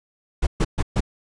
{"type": "noise bursts", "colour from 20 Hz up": "brown", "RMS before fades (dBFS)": -18, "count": 4, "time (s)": [0.42, 1.006], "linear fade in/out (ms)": 10, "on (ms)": 49, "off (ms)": 130, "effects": ["resampled to 22050 Hz"]}